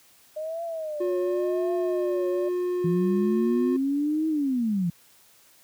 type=tone with vibrato; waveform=sine; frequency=610 Hz; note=D#5; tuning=34 cents flat; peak=-29 dBFS; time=0.36-2.49 s; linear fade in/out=10 ms; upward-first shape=triangle; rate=0.91 Hz; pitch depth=190 cents each way
type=tone; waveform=triangle; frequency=358.4 Hz; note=F4; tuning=45 cents sharp; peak=-22 dBFS; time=1-3.77 s; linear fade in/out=10 ms
type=linear two-way sweep; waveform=sine; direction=up then down; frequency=164.81 to 320 to 164.81 Hz; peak=-22 dBFS; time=2.84-4.9 s; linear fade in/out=5 ms; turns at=4.28 s
effects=white hiss -57 dBFS RMS until 5.63 s + high-pass 60 Hz 12 dB/octave